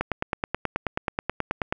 click train, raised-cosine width 0.5 ms, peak -9 dBFS, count 17, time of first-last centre 0.01-1.725 s, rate 9.33 Hz, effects none

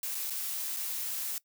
blue noise with dropouts, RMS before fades -35 dBFS, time 0.03-1.38 s, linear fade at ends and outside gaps 1 ms, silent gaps 0.147-0.151 / 0.299-0.305 / 0.765-0.769 s, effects noise-tail reverb RT60 0.1 s tail -20 dB re dry

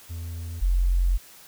triangle / sine tone pair in turn, 84 / 44.5 Hz, E2 / F1, +33 / +33 cents, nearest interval major seventh, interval 1100 cents, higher first, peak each -29 / -18 dBFS, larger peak second, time 0.09-0.61 / 0.61-1.18 s, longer second, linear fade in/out 20 ms, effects white hiss -49 dBFS RMS until 1.47 s

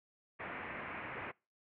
white low-pass noise, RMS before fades -44 dBFS, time 0.39-1.32 s, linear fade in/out 20 ms, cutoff 2400 Hz, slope 48 dB/octave, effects noise-tail reverb RT60 0.3 s tail -25 dB re dry + high-pass 80 Hz 12 dB/octave

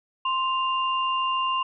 sine tone pair together, 1046.6 / 2794 Hz, C6 / F7, 0 / 0 cents, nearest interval octave + perfect fourth, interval 1700 cents, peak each -23 / -29 dBFS, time 0.25-1.63 s, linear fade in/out 5 ms, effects none

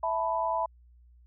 sine chord, E suspended fourth, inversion none, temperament just, 659.3 / 879 / 988.9 Hz, E5 / A5 / B5, 0 / -2 / +2 cents, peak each -31 / -32 / -29 dBFS, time 0.03-0.66 s, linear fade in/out 5 ms, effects added 60 Hz sine -54 dBFS peak until 1.26 s

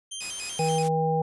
15% pulse tone with vibrato, 2808 Hz, F7, 9 cents sharp, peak -26 dBFS, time 0.11-0.83 s, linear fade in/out 10 ms, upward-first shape square, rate 5.2 Hz, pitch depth 200 cents each way
white noise with tremolo, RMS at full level -37 dBFS, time 0.2-0.89 s, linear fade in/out 20 ms, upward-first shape triangle, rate 4.8 Hz, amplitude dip 45%
harmonic tone, 160 Hz, D#3, 49 cents sharp, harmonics 1 / 3 / 5, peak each -26 / -26 / -26 dBFS, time 0.59-1.22 s, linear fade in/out 5 ms
effects resampled to 24000 Hz

